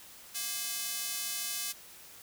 square tone with high-pass filter, 233.1 Hz, A#3, in tune, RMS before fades -36 dBFS, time 0.34-1.73 s, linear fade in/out 20 ms, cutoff 4700 Hz, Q 0.53, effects white hiss -52 dBFS RMS until 2.22 s

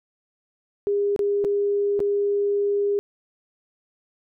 sine tone with dropouts, 405.6 Hz, G#4, 41 cents flat, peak -19 dBFS, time 0.87-2.99 s, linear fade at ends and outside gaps 0 ms, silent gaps 1.162-1.192 / 1.442-1.448 / 1.993-2.003 s, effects none

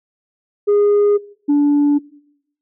sine tone pair in turn, 411 / 289.9 Hz, G#4 / D4, -18 / -22 cents, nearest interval tritone, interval 604 cents, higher first, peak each -8 dBFS, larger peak neither, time 0.67-1.18 / 1.48-1.99 s, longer neither, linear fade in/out 20 ms, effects noise-tail reverb RT60 0.8 s tail -23 dB re dry + tanh soft clip ceiling -9 dBFS

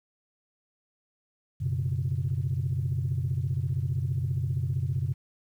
sine chord, F# suspended fourth, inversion none, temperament equal, 92.5 / 123.47 / 138.59 Hz, F#2 / B2 / C#3, 0 / 0 / 0 cents, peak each -30 / -29 / -29 dBFS, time 1.6-5.14 s, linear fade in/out 20 ms, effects tanh soft clip ceiling -19 dBFS + 10-bit

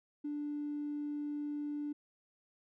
triangle tone with tanh clipping, 293.7 Hz, D4, in tune, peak -35 dBFS, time 0.24-1.93 s, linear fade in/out 10 ms, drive 1 dB, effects none

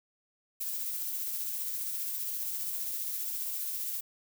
violet noise with tremolo, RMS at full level -34 dBFS, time 0.6-4.01 s, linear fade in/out 10 ms, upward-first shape sine, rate 15 Hz, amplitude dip 25%, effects none

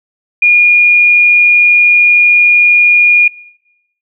sine tone, 2431 Hz, D#7, 41 cents flat, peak -4 dBFS, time 0.42-3.28 s, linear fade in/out 5 ms, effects noise-tail reverb RT60 0.9 s tail -22 dB re dry

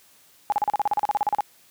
sine tone bursts, 830.6 Hz, G#5, in tune, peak -18 dBFS, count 16, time 0.5-1.407 s, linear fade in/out 0 ms, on 22 ms, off 37 ms, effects white hiss -56 dBFS RMS until 1.7 s + high-pass 80 Hz 12 dB/octave

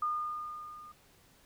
sine tone with level ramp, 1218 Hz, D#6, 37 cents flat, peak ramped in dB -28 to -48 dBFS, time 0.02-0.92 s, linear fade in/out 5 ms, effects pink hiss -63 dBFS RMS until 1.45 s

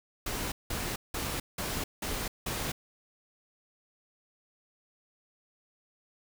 pink noise bursts, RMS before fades -34 dBFS, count 6, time 0.26-2.72 s, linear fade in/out 5 ms, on 260 ms, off 180 ms, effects none

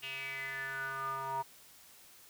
square tone with band-pass filter sweep, 134.8 Hz, C#3, 48 cents flat, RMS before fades -39 dBFS, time 0.02-1.43 s, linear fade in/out 20 ms, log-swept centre 2800 to 920 Hz, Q 8.1, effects white hiss -58 dBFS RMS until 2.29 s

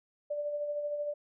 sine tone with tremolo, 587.3 Hz, D5, in tune, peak -30 dBFS, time 0.3-1.14 s, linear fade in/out 10 ms, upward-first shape sine, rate 13 Hz, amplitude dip 40%, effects none

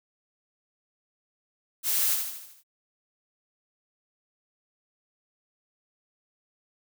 blue noise with echo, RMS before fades -26 dBFS, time 1.83-2.18 s, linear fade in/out 50 ms, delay 76 ms, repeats 6, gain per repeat -5 dB, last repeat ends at 2.636 s, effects none

